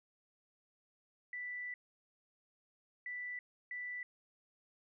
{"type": "tone bursts at uneven times", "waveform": "sine", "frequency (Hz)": 1975.5, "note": "B6", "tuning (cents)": 0, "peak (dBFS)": -40, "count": 3, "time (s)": [[1.33, 1.74], [3.06, 3.39], [3.71, 4.03]], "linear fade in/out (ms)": 2, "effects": []}